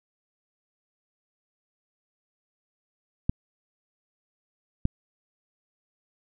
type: clicks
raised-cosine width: 5 ms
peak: -10 dBFS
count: 2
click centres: 3.295 / 4.854 s
effects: none